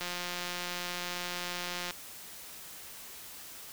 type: click train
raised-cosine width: 0.2 ms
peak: -19 dBFS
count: 337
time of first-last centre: 0.01-1.908 s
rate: 177 Hz
effects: white hiss -47 dBFS RMS until 3.72 s